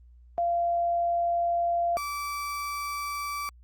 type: tone pair in turn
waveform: sine / 35% pulse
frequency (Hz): 689 / 1158.8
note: F5 / D6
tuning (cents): -24 / -24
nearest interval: major sixth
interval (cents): 900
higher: second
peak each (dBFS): -23 / -29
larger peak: first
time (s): 0.38-1.97 / 1.97-3.49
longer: first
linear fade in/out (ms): 0
effects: added 60 Hz sine -50 dBFS peak until 3.63 s + Opus 32 kbps